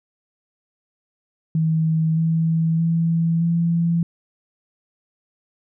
sine tone with pitch steps, 160 / 162.8 / 165.64 / 168.54 Hz, D#3 / E3 / E3 / E3, +49 / -21 / +9 / +39 cents, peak -16 dBFS, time 1.55-4.03 s, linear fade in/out 2 ms, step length 620 ms, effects none

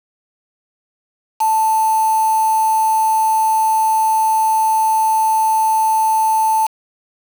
sine tone with quantisation, 880 Hz, A5, in tune, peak -12 dBFS, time 1.4-6.67 s, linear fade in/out 10 ms, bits 4, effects none

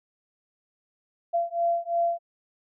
sine beating tone pair, 682 / 684.9 Hz, F5 / F5, -41 / -34 cents, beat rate 2.9 Hz, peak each -26 dBFS, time 1.33-2.19 s, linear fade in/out 20 ms, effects none

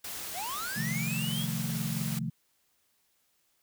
white noise, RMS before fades -39 dBFS, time 0.04-2.19 s, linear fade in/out 5 ms
square linear sweep, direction up, 622.3 to 3400 Hz, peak -36 dBFS, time 0.33-1.47 s, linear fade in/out 50 ms
sine chord, F dominant seventh, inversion second, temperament equal, 130.81 / 155.56 / 174.61 / 220 Hz, C3 / Eb3 / F3 / A3, 0 / 0 / 0 / 0 cents, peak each -36 dBFS, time 0.76-2.3 s, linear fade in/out 10 ms
effects white hiss -72 dBFS RMS until 3.62 s

